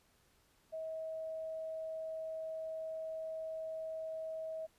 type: tone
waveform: sine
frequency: 640 Hz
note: D#5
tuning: 49 cents sharp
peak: -39 dBFS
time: 0.72-4.67 s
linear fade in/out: 20 ms
effects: pink hiss -71 dBFS RMS until 4.78 s + resampled to 32000 Hz